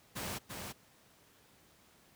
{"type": "noise with echo", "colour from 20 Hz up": "pink", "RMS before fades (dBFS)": -39, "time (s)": [0.15, 0.39], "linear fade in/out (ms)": 20, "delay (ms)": 340, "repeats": 1, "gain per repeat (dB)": -4, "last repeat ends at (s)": 0.73, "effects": ["pink hiss -64 dBFS RMS until 2.15 s", "high-pass 80 Hz 12 dB/octave"]}